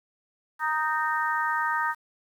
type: harmonic tone with a mistuned harmonic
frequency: 311.1 Hz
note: D#4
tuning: in tune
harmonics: 3 / 4 / 5 / 6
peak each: -28 / -29 / -30 / -31 dBFS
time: 0.59-1.95 s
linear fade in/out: 50 ms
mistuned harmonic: 6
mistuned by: -23 cents
effects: 9-bit